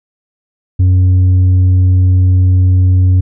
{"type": "tone with tanh clipping", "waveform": "triangle", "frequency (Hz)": 92, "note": "F#2", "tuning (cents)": -9, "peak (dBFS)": -6, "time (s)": [0.79, 3.21], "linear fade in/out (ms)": 10, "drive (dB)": 8, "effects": []}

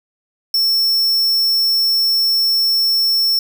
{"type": "tone", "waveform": "square", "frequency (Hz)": 5400, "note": "E8", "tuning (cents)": 41, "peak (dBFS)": -13, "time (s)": [0.54, 3.39], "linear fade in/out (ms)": 2, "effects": ["9-bit"]}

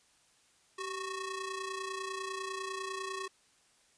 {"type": "ring-modulated tone", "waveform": "sawtooth", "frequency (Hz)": 740, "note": "F#5", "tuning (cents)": 0, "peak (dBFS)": -30, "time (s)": [0.78, 3.28], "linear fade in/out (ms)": 10, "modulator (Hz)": 355, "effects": ["white hiss -67 dBFS RMS until 3.97 s", "resampled to 22050 Hz"]}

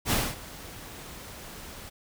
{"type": "noise with ADSR envelope", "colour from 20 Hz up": "pink", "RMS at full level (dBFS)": -24, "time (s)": [0.05, 1.9], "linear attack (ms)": 62, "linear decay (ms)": 240, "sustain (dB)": -19, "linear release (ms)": 18, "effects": []}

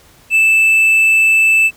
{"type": "tone", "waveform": "triangle", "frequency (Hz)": 2637, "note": "E7", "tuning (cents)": 0, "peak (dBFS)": -6, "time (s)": [0.3, 1.71], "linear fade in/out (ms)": 50, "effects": ["pink hiss -46 dBFS RMS until 1.76 s"]}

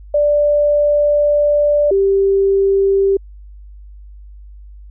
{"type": "tone pair in turn", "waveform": "sine", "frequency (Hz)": [587.3, 392], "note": ["D5", "G4"], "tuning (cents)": [0, 0], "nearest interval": "perfect fifth", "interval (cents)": 700, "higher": "first", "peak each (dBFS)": -10, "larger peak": "neither", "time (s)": [[0.14, 1.91], [1.91, 3.17]], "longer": "first", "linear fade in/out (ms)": 5, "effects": ["added 50 Hz sine -34 dBFS peak until 4.9 s"]}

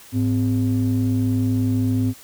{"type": "ring-modulated tone", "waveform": "triangle", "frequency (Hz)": 75.5, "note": "D2", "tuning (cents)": 48, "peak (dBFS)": -12, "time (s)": [0.12, 2.14], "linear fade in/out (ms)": 50, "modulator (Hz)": 181, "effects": ["white hiss -45 dBFS RMS until 2.23 s"]}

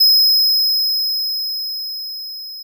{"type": "tone with level ramp", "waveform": "square", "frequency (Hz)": 5110, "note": "D#8", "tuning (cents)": 45, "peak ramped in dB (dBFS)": [-8, -30], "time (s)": [0, 2.63], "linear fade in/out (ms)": 10, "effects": []}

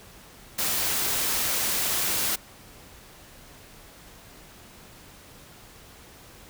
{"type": "noise", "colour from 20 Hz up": "white", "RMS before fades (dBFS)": -26, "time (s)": [0.58, 2.36], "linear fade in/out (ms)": 10, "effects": ["pink hiss -49 dBFS RMS until 6.49 s"]}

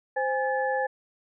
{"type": "tone cluster", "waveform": "sine", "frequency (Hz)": [521, 823, 1730], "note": ["C5", "G#5", "A6"], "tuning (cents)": [-7, -16, -30], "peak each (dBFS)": [-27, -28, -31], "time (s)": [0.16, 0.87], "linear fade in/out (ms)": 10, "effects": []}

